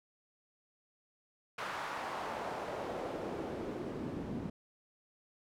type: noise with band-pass filter sweep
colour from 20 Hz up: pink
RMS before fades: -40 dBFS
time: 1.58-4.5 s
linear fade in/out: 5 ms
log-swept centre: 1300 to 210 Hz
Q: 1.4
effects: none